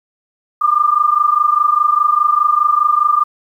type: tone pair together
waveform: sine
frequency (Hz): 1187.1 / 1212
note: D6 / D#6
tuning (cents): +18 / -46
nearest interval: unison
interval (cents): 36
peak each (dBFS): -13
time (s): 0.61-3.24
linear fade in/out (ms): 10
effects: 8-bit